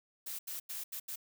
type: noise bursts at uneven times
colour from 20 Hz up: blue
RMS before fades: -41 dBFS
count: 5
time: 0.26-0.39 / 0.47-0.6 / 0.69-0.84 / 0.92-1 / 1.08-1.16 s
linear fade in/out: 10 ms
effects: none